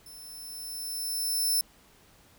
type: tone with level ramp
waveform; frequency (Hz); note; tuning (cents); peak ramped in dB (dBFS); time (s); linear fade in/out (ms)
10% pulse; 5300; E8; +9; -40 to -17; 0.06-1.61; 2
effects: pink hiss -59 dBFS RMS until 2.38 s